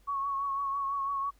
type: tone with vibrato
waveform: sine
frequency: 1108.7 Hz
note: C#6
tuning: in tune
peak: -29 dBFS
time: 0.07-1.31 s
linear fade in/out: 20 ms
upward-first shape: triangle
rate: 6 Hz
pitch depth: 38 cents each way
effects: added 50 Hz sine -60 dBFS peak until 1.39 s + pink hiss -68 dBFS RMS until 1.39 s